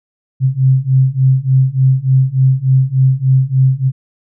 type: beating tone pair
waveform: sine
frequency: 130.1 / 133.5 Hz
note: C3 / C3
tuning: -9 / +35 cents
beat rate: 3.4 Hz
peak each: -12 / -11 dBFS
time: 0.4-3.92 s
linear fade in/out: 50 ms
effects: none